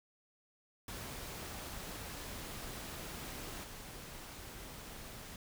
pink noise with level steps, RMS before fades -45 / -49 dBFS, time 0.88-5.36 s, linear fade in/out 2 ms, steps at 3.63 s, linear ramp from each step 10 ms, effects none

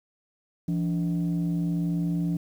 sine tone pair together, 170 / 291 Hz, F3 / D4, -46 / -16 cents, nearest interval major sixth, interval 930 cents, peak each -23 / -29 dBFS, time 0.68-2.37 s, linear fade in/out 5 ms, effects tanh soft clip ceiling -20 dBFS + 9-bit

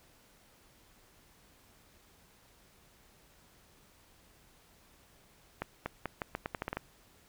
accelerating click train, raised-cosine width 0.5 ms, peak -19 dBFS, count 11, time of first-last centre 5.62-6.77 s, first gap 240 ms, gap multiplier 0.82, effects pink hiss -63 dBFS RMS until 7.28 s

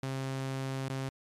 sawtooth tone with dropouts, 133.6 Hz, C3, 36 cents sharp, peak -29 dBFS, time 0.03-1.09 s, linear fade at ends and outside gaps 2 ms, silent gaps 0.886-0.899 s, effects low-pass 10000 Hz 12 dB/octave + MP3 96 kbps

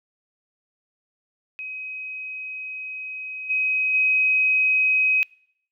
sine tone with level steps, 2530 Hz, D#7, 28 cents sharp, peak -30 / -19 / -16 dBFS, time 1.59-5.23 s, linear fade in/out 0 ms, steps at 3.49 / 3.93 s, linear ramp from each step 20 ms, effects noise-tail reverb RT60 0.7 s tail -26 dB re dry

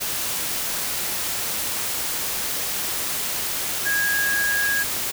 sine tone in noise, 1645 Hz, G#6, 17 cents flat, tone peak -20 dBFS, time 3.85-4.84 s, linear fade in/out 20 ms, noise white, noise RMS -26 dBFS, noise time 0-5.12 s, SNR +3 dB, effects none

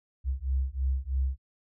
sine beating tone pair, 64.7 / 67.8 Hz, C2 / C#2, -19 / -38 cents, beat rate 3.1 Hz, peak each -29 dBFS, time 0.24-1.38 s, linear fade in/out 50 ms, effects none

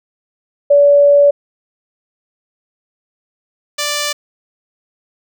sine / 5% pulse tone pair in turn, 573 / 588.1 Hz, D5 / D5, -43 / +2 cents, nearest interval unison, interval 45 cents, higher second, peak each -5 dBFS, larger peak neither, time 0.7-1.31 / 3.78-4.13 s, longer first, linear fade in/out 10 ms, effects none

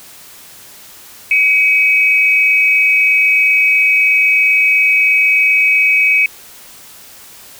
sine tone pair together, 2264 / 2541 Hz, C#7 / D#7, +36 / +36 cents, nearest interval major second, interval 200 cents, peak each -11 dBFS, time 1.31-6.26 s, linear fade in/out 2 ms, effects white hiss -38 dBFS RMS until 7.59 s

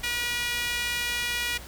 sawtooth tone with high-pass filter, 482.1 Hz, B4, 42 cents flat, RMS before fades -29 dBFS, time 0.03-1.58 s, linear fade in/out 10 ms, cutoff 2200 Hz, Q 2, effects added 60 Hz sine -44 dBFS peak until 1.67 s + pink hiss -44 dBFS RMS until 1.67 s

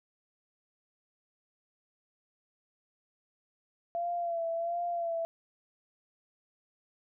sine tone with vibrato, 680 Hz, F5, 46 cents flat, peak -30 dBFS, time 3.95-5.25 s, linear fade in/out 0 ms, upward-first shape sine, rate 1.4 Hz, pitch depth 42 cents each way, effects none

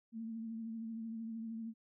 sine tone with vibrato, 225.5 Hz, A3, 43 cents sharp, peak -40 dBFS, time 0.12-1.74 s, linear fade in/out 50 ms, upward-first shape triangle, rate 13 Hz, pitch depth 40 cents each way, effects none

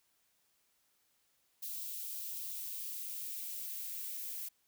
violet noise with high-pass filter sweep, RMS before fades -42 dBFS, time 1.62-4.49 s, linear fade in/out 10 ms, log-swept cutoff 3200 to 1900 Hz, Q 1.4, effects white hiss -75 dBFS RMS until 4.67 s

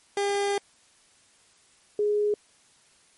30% pulse / sine tone pair in turn, 402.4 / 416.4 Hz, G4 / G#4, +45 / +5 cents, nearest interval minor second, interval 60 cents, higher second, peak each -21 dBFS, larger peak neither, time 0.17-0.58 / 1.99-2.34 s, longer first, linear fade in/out 2 ms, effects white hiss -60 dBFS RMS until 3.17 s + MP3 48 kbps

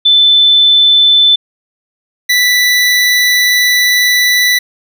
sine / 25% pulse tone pair in turn, 3520 / 1975.5 Hz, A7 / B6, 0 / 0 cents, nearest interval minor seventh, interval 1000 cents, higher first, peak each -4 dBFS, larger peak neither, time 0.05-1.36 / 2.29-4.59 s, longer second, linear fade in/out 10 ms, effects none

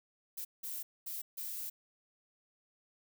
violet noise bursts at uneven times, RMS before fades -41 dBFS, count 4, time 0.37-0.45 / 0.63-0.83 / 1.06-1.22 / 1.37-1.7 s, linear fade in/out 10 ms, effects none

